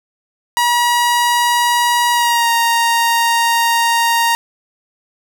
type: tone with pitch glide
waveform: sawtooth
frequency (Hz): 960 to 931.1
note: B5 to A#5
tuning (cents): -49 to -2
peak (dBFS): -8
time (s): 0.57-4.35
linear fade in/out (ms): 0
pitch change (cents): -53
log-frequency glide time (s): 2.12-2.5
effects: none